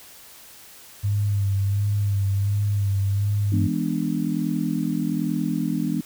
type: tone with vibrato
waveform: sine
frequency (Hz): 100.6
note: G2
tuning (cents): +45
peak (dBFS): -19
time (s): 1.03-3.68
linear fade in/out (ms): 20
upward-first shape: sine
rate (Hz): 1.4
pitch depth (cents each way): 40
type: chord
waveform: sine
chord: E dominant seventh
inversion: none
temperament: just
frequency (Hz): 164.81 / 206 / 247.2 / 296.7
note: E3 / G#3 / B3 / D4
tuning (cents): 0 / -14 / +2 / +18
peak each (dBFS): -27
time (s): 3.52-6.01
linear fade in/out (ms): 5
effects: white hiss -46 dBFS RMS until 6.05 s